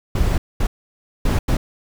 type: noise bursts at uneven times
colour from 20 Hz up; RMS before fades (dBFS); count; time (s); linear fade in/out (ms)
brown; -17; 4; 0.15-0.38 / 0.6-0.67 / 1.25-1.39 / 1.48-1.57; 5
effects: none